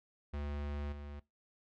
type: tone with level steps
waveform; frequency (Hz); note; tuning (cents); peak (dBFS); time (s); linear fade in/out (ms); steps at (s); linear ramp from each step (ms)
square; 72.5; D2; -22; -38 / -45; 0.33-1.2; 10; 0.92; 5
effects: noise-tail reverb RT60 0.2 s tail -20 dB re dry + low-pass 3000 Hz 12 dB/octave